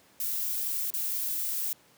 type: noise with dropouts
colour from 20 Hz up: violet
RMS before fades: -31 dBFS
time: 0.2-1.73 s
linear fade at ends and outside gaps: 2 ms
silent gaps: 0.904-0.938 s
effects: pink hiss -60 dBFS RMS until 1.97 s + high-pass 150 Hz 12 dB/octave